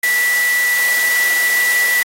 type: tone in noise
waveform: sine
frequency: 1960 Hz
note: B6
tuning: 14 cents flat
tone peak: -13 dBFS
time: 0.03-2.03 s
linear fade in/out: 5 ms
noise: white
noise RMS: -22 dBFS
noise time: 0.03-2.03 s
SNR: +6 dB
effects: high-pass 400 Hz 12 dB/octave + AAC 48 kbps